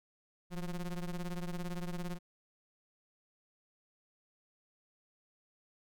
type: ring-modulated tone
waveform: square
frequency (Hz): 89.6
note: F2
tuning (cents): +45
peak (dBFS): -34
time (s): 0.5-2.19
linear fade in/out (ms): 50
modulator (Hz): 80.8
effects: none